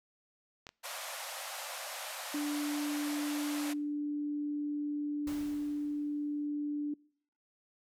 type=clicks; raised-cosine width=0.2 ms; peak=-28 / -29 dBFS; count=2; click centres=0.668 / 0.691 s
type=band-pass noise; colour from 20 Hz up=pink; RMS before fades=-42 dBFS; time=0.83-3.74 s; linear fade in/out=20 ms; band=530 to 14000 Hz; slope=96 dB/octave
type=tone; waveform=sine; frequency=293.7 Hz; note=D4; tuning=in tune; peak=-32 dBFS; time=2.34-6.94 s; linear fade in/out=5 ms
type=noise with exponential decay; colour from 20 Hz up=pink; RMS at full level=-45 dBFS; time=5.27-6.47 s; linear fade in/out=2 ms; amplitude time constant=260 ms
effects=noise-tail reverb RT60 0.6 s tail -25 dB re dry